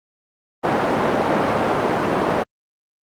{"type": "band-pass noise", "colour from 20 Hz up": "white", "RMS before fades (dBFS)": -19, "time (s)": [0.63, 2.44], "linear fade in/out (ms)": 20, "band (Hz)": [160, 840], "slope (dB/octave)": 12, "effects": ["Opus 32 kbps"]}